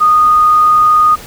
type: tone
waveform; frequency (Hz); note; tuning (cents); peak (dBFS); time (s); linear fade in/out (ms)
sine; 1234; D#6; -15; -5; 0-1.16; 20
effects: pink hiss -32 dBFS RMS until 1.26 s